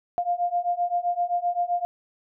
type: beating tone pair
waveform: sine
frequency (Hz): 698.5 / 706.2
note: F5 / F5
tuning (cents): 0 / +19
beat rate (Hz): 7.7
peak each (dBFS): -26 / -25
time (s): 0.18-1.85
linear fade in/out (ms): 0
effects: none